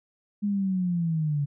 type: linear sweep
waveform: sine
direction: down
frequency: 207.7 to 140.7 Hz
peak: -23 dBFS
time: 0.42-1.46 s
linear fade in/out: 20 ms
effects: none